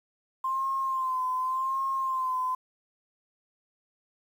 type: tone with vibrato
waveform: sine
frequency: 1046.5 Hz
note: C6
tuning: in tune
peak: -26 dBFS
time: 0.44-2.55 s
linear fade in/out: 5 ms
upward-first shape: sine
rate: 0.88 Hz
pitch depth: 45 cents each way
effects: 9-bit

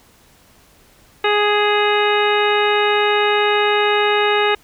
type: harmonic tone with a mistuned harmonic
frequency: 415.6 Hz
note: G#4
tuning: 1 cent sharp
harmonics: 1 / 2 / 3 / 4 / 5 / 6 / 7 / 9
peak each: -17 / -20 / -22 / -23 / -24 / -25 / -25 / -27 dBFS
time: 1.24-4.55 s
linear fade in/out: 5 ms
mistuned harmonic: 6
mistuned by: +18 cents
effects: pink hiss -51 dBFS RMS until 4.63 s

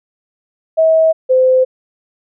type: tone pair in turn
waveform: sine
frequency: 643 / 515.3 Hz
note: E5 / C5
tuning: -43 / -27 cents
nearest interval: major third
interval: 384 cents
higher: first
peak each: -7 dBFS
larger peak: neither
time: 0.77-1.13 / 1.29-1.65 s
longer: neither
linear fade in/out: 20 ms
effects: none

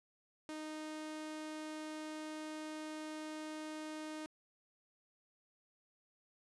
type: tone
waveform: sawtooth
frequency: 309.4 Hz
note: D#4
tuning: 10 cents flat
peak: -39 dBFS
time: 0.49-4.26 s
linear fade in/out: 0 ms
effects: resampled to 24000 Hz

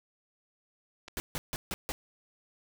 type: clicks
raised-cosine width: 0.2 ms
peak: -29 dBFS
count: 2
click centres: 1.08 / 1.083 s
type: noise bursts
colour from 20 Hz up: pink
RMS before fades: -35 dBFS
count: 5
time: 1.17-1.92 s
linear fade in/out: 0 ms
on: 30 ms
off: 150 ms
effects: none

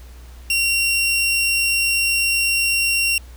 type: tone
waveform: sawtooth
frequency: 2748 Hz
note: F7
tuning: 29 cents flat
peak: -13 dBFS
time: 0.5-3.18 s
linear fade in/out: 2 ms
effects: added 61 Hz sine -37 dBFS peak until 3.36 s + pink hiss -49 dBFS RMS until 3.36 s

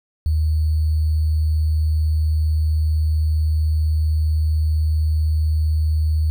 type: tone with sample-and-hold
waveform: sine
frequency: 77.8 Hz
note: D#2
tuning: in tune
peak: -15 dBFS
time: 0.26-6.3 s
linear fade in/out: 0 ms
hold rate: 4410 Hz
effects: none

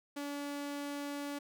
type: tone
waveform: sawtooth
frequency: 286.4 Hz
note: D4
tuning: 43 cents flat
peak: -34 dBFS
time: 0.16-1.39 s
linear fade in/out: 10 ms
effects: none

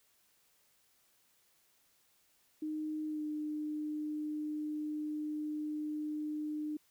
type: tone with pitch glide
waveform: sine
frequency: 308.2 to 302.7 Hz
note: D#4 to D#4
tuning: -16 to -48 cents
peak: -35 dBFS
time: 2.62-6.77 s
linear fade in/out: 5 ms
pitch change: -32 cents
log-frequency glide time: 3.07-3.23 s
effects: white hiss -71 dBFS RMS until 6.9 s

